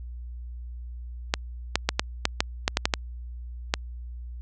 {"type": "clicks", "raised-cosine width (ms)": 0.2, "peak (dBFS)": -3, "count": 11, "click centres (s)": [1.339, 1.756, 1.89, 1.995, 2.254, 2.405, 2.679, 2.771, 2.855, 2.938, 3.739], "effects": ["added 60 Hz sine -35 dBFS peak until 4.41 s", "resampled to 22050 Hz"]}